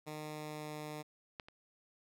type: tone with pitch glide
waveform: 10% pulse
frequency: 152.8 to 151.48 Hz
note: D#3 to D#3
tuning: -31 to -46 cents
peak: -34 dBFS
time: 0.06-1.03 s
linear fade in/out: 20 ms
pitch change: -15 cents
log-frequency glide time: 0.2-0.78 s
type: clicks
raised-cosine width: 0.3 ms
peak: -27 / -37 dBFS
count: 2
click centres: 1.398 / 1.485 s
effects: none